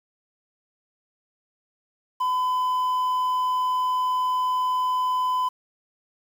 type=tone with quantisation; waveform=triangle; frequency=1009 Hz; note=B5; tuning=37 cents sharp; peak=-19 dBFS; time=2.2-5.49 s; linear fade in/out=10 ms; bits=8; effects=none

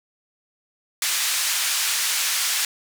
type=band-pass noise; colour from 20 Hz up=white; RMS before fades=-23 dBFS; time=1.02-2.65 s; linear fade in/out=2 ms; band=1400 to 9100 Hz; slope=12 dB/octave; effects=none

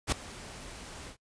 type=noise with ADSR envelope; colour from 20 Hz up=pink; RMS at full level=-25 dBFS; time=0.07-1.17 s; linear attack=52 ms; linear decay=3 ms; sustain=-20 dB; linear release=87 ms; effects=noise-tail reverb RT60 0.1 s tail -23 dB re dry + resampled to 22050 Hz

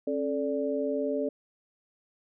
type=tone cluster; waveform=sine; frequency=270.9 / 436.7 / 583 Hz; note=C#4 / A4 / D5; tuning=-40 / -13 / -13 cents; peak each=-31 dBFS; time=0.07-1.29 s; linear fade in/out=5 ms; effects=none

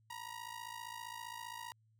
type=ring-modulated tone; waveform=sawtooth; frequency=950 Hz; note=A#5; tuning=33 cents sharp; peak=-38 dBFS; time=0.1-1.72 s; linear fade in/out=0 ms; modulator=27.6 Hz; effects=added 110 Hz sine -68 dBFS peak until 1.99 s

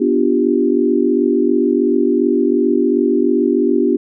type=chord; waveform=sine; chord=G dominant seventh; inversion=first; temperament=equal; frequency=246.9 / 293.7 / 349.2 / 392 Hz; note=B3 / D4 / F4 / G4; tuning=0 / 0 / 0 / 0 cents; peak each=-17 dBFS; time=0-3.97 s; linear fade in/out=10 ms; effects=none

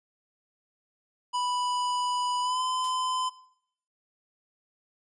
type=tone with pitch glide; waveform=square; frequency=987.8 to 1020.3 Hz; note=B5 to C6; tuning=0 to -44 cents; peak=-27 dBFS; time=1.33-3.3 s; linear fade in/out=20 ms; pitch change=+56 cents; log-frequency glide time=2.41-2.61 s
type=noise with exponential decay; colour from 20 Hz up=blue; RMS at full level=-37 dBFS; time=2.84-3.03 s; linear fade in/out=2 ms; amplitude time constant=41 ms
effects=noise-tail reverb RT60 0.7 s tail -20 dB re dry + resampled to 22050 Hz

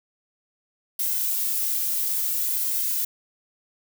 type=noise with flanger; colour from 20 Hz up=violet; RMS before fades=-25 dBFS; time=0.99-3.05 s; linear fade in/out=5 ms; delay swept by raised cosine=1.9 to 2.48 ms; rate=0.57 Hz; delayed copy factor=+0.55; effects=none

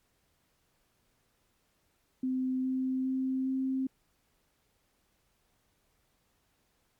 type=tone with pitch steps; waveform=sine; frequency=258.3 / 260.1 / 261.9 / 263.7 Hz; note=C4 / C4 / C4 / C4; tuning=-22 / -10 / +2 / +14 cents; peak=-28 dBFS; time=2.23-3.87 s; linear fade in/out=5 ms; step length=410 ms; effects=pink hiss -73 dBFS RMS until 6.99 s + MP3 96 kbps

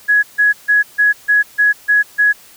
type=tone bursts; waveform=sine; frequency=1676 Hz; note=G#6; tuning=15 cents sharp; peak=-8 dBFS; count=8; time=0.08-2.33 s; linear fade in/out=20 ms; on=150 ms; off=150 ms; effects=white hiss -43 dBFS RMS until 2.56 s

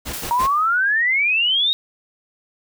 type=noise bursts; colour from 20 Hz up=pink; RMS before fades=-28 dBFS; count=3; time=0.05-0.476 s; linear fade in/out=20 ms; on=92 ms; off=75 ms
type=noise with exponential decay; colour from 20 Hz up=white; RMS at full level=-27 dBFS; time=0.13-0.92 s; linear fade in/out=5 ms; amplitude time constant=170 ms
type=exponential sweep; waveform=sine; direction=up; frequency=932.3 to 3796 Hz; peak=-15 dBFS; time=0.31-1.73 s; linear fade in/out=0 ms
effects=none

